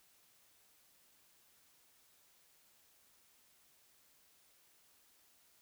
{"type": "silence", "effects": ["white hiss -69 dBFS RMS until 5.61 s"]}